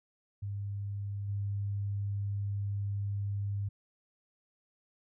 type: tone with level steps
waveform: sine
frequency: 100.7 Hz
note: G2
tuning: 47 cents sharp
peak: -34 / -31 dBFS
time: 0.42-3.69 s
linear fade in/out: 10 ms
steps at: 1.28 s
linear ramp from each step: 10 ms
effects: none